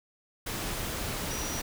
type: tone in noise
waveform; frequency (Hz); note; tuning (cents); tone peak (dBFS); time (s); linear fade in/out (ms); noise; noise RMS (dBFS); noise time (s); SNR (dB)
sine; 5820; F#8; -29; -38; 1.3-1.61; 10; pink; -34; 0.46-1.62; -7
effects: none